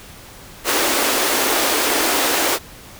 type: high-pass noise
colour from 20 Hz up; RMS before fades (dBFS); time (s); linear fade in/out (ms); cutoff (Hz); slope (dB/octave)
pink; -18; 0.64-2.59; 50; 270; 48
effects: pink hiss -40 dBFS RMS until 2.99 s